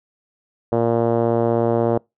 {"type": "tone with low-pass filter", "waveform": "5% pulse", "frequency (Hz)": 116.54, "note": "A#2", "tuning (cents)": 0, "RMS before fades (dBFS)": -18, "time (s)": [0.72, 1.98], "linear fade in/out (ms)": 5, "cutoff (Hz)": 530, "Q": 1.7, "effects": ["noise-tail reverb RT60 0.2 s tail -26 dB re dry"]}